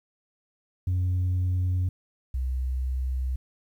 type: tone pair in turn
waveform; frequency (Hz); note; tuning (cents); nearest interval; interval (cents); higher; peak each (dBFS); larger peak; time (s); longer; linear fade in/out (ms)
sine; 91 / 64.35; F#2 / C2; -28 / -28; tritone; 600; first; -20 / -24; first; 0.87-1.89 / 2.34-3.36; neither; 5
effects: tanh soft clip ceiling -21 dBFS + 10-bit